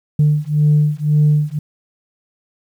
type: beating tone pair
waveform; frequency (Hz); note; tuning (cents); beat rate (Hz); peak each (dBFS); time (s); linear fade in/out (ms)
sine; 148.9 / 150.8; D3 / D3; +24 / +46; 1.9; -13; 0.19-1.59; 5
effects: tanh soft clip ceiling -6 dBFS + 8-bit